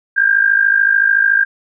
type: tone with amplitude modulation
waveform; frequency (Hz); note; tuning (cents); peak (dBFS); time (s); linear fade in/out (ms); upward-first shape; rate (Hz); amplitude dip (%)
sine; 1600; G6; +35; -6; 0.16-1.45; 20; sine; 53.7; 75
effects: none